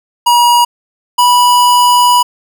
square tone pair in turn, 959 / 979.7 Hz, A#5 / B5, +49 / -14 cents, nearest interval unison, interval 37 cents, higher second, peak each -6 dBFS, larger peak neither, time 0.26-0.65 / 1.18-2.23 s, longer second, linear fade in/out 10 ms, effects none

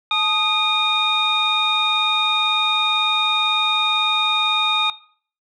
sine tone cluster, 862 / 1244 / 2440 / 3702 Hz, A5 / D#6 / D#7 / A#7, -36 / -1 / -34 / -13 cents, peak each -26 / -22 / -22 / -19 dBFS, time 0.11-4.9 s, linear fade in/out 2 ms, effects noise-tail reverb RT60 0.5 s tail -18 dB re dry + tanh soft clip ceiling -8 dBFS

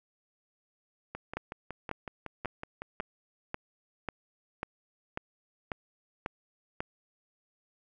two click trains, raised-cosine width 0.5 ms, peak -23 / -18 dBFS, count 11 / 11, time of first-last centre 1.15-3.005 / 1.37-6.805 s, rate 5.39 / 1.84 Hz, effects none

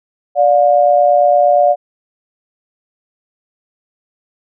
sine tone pair together, 585 / 713.6 Hz, D5 / F5, -7 / +37 cents, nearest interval minor third, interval 344 cents, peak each -10 dBFS, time 0.35-1.76 s, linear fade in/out 50 ms, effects none

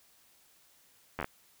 slowing click train, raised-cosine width 0.5 ms, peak -19 dBFS, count 5, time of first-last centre 1.19-1.244 s, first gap 11 ms, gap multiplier 1.14, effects white hiss -64 dBFS RMS until 1.6 s

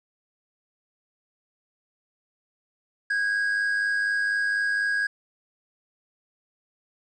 triangle tone pair together, 1539.9 / 1644 Hz, G6 / G#6, -31 / -18 cents, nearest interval minor second, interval 113 cents, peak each -30 / -21 dBFS, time 3.1-5.07 s, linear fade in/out 5 ms, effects resampled to 22050 Hz + 10-bit

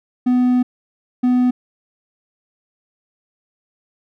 triangle tone bursts at uneven times, 249.3 Hz, B3, 16 cents sharp, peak -10 dBFS, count 2, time 0.26-0.63 / 1.23-1.51 s, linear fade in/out 10 ms, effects none

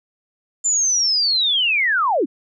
sine linear sweep, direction down, 7220 to 220 Hz, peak -15 dBFS, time 0.64-2.26 s, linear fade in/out 20 ms, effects none

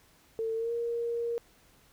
sine tone with pitch glide, 449 to 468.9 Hz, A4 to A#4, +35 to +10 cents, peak -29 dBFS, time 0.39-1.38 s, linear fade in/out 0 ms, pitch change +75 cents, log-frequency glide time 0.56-0.72 s, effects pink hiss -62 dBFS RMS until 1.92 s

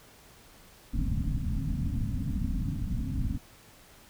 pink low-pass noise, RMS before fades -30 dBFS, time 0.93-3.38 s, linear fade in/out 10 ms, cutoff 280 Hz, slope 96 dB/octave, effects pink hiss -55 dBFS RMS until 4.09 s

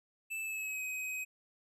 square tone with pitch glide, 2637 to 2524 Hz, E7 to D#7, 0 to +24 cents, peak -37 dBFS, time 0.3-1.25 s, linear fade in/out 20 ms, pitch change -76 cents, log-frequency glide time 0.41-0.82 s, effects resampled to 32000 Hz

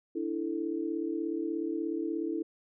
sine chord, D suspended second, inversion none, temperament just, 293.7 / 330.4 / 440.5 Hz, D4 / E4 / A4, 0 / +4 / +2 cents, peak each -36 / -32 / -38 dBFS, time 0.15-2.43 s, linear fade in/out 10 ms, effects none

